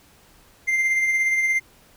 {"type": "tone with tremolo", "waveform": "triangle", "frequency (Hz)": 2093, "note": "C7", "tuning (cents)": 0, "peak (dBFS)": -15, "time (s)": [0.67, 1.6], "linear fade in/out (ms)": 20, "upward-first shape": "sine", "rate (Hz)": 17, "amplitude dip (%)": 35, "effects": ["pink hiss -54 dBFS RMS until 1.96 s"]}